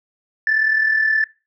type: tone pair together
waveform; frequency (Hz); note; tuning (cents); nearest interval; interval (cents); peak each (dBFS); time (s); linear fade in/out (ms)
sine; 1720.8 / 1760; A6 / A6; -39 / 0; unison; 39; -20 / -14; 0.47-1.24; 2
effects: noise-tail reverb RT60 0.3 s tail -22 dB re dry + tanh soft clip ceiling -9 dBFS